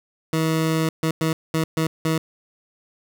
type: tone bursts at uneven times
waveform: 20% pulse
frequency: 160.2 Hz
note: E3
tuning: 49 cents flat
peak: -14 dBFS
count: 6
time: 0.33-0.89 / 1.03-1.11 / 1.21-1.33 / 1.54-1.64 / 1.77-1.87 / 2.05-2.18 s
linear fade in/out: 2 ms
effects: none